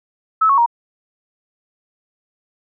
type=tone with pitch steps; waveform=sine; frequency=1300 / 1105.9 / 940.7 Hz; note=E6 / C#6 / A#5; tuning=-24 / -4 / +15 cents; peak=-10 dBFS; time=0.41-0.662 s; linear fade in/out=10 ms; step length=84 ms; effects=none